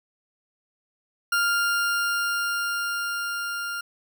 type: tone with level ramp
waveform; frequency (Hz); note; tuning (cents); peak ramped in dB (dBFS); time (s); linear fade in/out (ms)
40% pulse; 1400; F6; +4; -19 to -28; 1.32-3.81; 5
effects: none